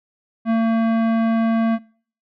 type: tone with tanh clipping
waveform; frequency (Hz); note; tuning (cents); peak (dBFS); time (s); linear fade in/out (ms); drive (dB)
sine; 226.4; A3; +50; -17; 0.45-1.79; 50; 16
effects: noise-tail reverb RT60 0.5 s tail -24 dB re dry